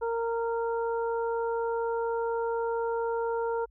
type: harmonic tone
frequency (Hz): 462.1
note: A#4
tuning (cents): -15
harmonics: 1 / 2 / 3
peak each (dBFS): -28 / -33 / -40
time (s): 0.01-3.66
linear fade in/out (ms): 20
effects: added 50 Hz sine -56 dBFS peak until 3.7 s